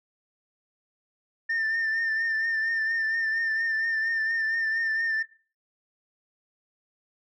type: tone with vibrato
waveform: sine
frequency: 1798 Hz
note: A6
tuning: 37 cents sharp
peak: -22 dBFS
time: 1.49-5.23 s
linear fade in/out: 10 ms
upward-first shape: triangle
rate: 4.3 Hz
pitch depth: 42 cents each way
effects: noise-tail reverb RT60 0.4 s tail -21 dB re dry + tanh soft clip ceiling -22 dBFS